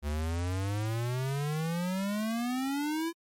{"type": "exponential sweep", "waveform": "square", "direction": "up", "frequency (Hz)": [71.7, 340], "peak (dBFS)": -30, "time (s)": [0.02, 3.13], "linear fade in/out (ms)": 50, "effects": ["MP3 64 kbps"]}